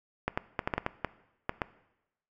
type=clicks; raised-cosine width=0.5 ms; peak=-13 dBFS; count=10; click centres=0.28 / 0.375 / 0.592 / 0.675 / 0.738 / 0.78 / 0.864 / 1.047 / 1.494 / 1.618 s; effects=noise-tail reverb RT60 0.9 s tail -18 dB re dry